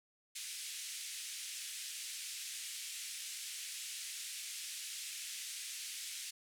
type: band-pass noise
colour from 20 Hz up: white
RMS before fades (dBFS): -45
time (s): 0.35-6.31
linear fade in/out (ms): 10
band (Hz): 2100 to 10000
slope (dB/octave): 24
effects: none